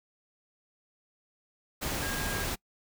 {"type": "tone in noise", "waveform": "sine", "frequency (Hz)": 1623, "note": "G#6", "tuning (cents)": -40, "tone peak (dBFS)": -37, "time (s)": [2.01, 2.45], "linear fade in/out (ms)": 20, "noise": "pink", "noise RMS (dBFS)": -33, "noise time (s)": [1.81, 2.56], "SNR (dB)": -7, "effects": ["noise-tail reverb RT60 0.1 s tail -25 dB re dry"]}